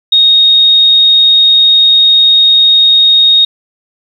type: tone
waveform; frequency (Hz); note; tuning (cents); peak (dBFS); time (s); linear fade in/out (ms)
sine; 3729; A#7; 0; -3; 0.12-3.45; 5
effects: 7-bit